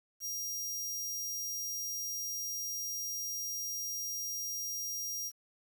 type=tone; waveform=sawtooth; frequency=5700 Hz; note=F8; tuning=34 cents sharp; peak=-33 dBFS; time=0.2-5.32 s; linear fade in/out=50 ms; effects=10-bit